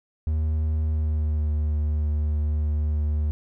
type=tone with pitch glide; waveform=triangle; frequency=77.7 to 75.27 Hz; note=D#2 to D2; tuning=-2 to +43 cents; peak=-19 dBFS; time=0.27-3.31 s; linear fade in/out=0 ms; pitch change=-55 cents; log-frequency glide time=0.87-1.59 s; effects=none